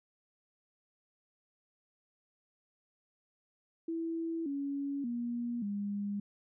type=tone with pitch steps; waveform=sine; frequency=329.6 / 280.4 / 238.5 / 202.9 Hz; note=E4 / C#4 / A#3 / G#3; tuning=0 / +20 / +40 / -40 cents; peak=-33 dBFS; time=3.88-6.2 s; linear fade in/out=5 ms; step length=580 ms; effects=none